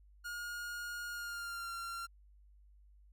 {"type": "tone with pitch glide", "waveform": "45% pulse", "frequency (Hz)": [1430, 1376.5], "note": ["F6", "F6"], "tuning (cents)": [41, -25], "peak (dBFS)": -40, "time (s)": [0.24, 2.07], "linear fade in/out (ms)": 20, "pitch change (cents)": -66, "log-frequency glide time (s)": [1.08, 1.72], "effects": ["added 50 Hz sine -59 dBFS peak until 3.12 s"]}